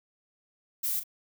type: noise with echo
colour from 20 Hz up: violet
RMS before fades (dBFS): -30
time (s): 0.83-1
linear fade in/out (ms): 10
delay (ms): 38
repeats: 1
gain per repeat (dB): -10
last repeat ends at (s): 1.038
effects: none